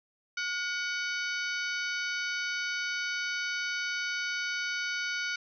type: harmonic tone with a mistuned harmonic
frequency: 750 Hz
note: F#5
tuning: 23 cents sharp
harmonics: 2 / 3 / 4 / 5 / 6 / 7 / 8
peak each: -33 / -36 / -42 / -44 / -42 / -47 / -43 dBFS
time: 0.37-5.36 s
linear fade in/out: 5 ms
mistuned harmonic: 2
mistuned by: -70 cents
effects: none